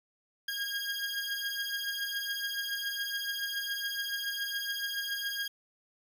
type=beating tone pair; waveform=20% pulse; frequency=1623 / 1630.1 Hz; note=G#6 / G#6; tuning=-40 / -33 cents; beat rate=7.1 Hz; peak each=-33 / -30 dBFS; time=0.48-5.48 s; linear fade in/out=5 ms; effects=none